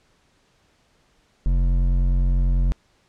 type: tone with hard clipping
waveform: sine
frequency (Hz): 44.76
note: F1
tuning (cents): +43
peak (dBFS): -18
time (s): 1.46-2.72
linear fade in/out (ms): 0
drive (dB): 9
effects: pink hiss -62 dBFS RMS until 3.08 s + low-pass 7000 Hz 12 dB/octave